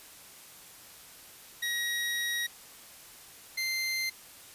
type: tone pair in turn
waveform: 25% pulse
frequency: 1900 / 2085 Hz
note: A#6 / C7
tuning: +33 / -7 cents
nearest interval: major second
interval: 160 cents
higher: second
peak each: -26 dBFS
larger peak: neither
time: 1.62-2.47 / 3.57-4.1 s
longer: first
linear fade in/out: 10 ms
effects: white hiss -51 dBFS RMS until 4.54 s + resampled to 32000 Hz